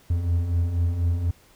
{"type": "beating tone pair", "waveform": "triangle", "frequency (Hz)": [82.6, 86.7], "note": ["E2", "F2"], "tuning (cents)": [4, -12], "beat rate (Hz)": 4.1, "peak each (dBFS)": [-27, -19], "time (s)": [0.1, 1.31], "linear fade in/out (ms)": 5, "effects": ["pink hiss -56 dBFS RMS until 1.55 s"]}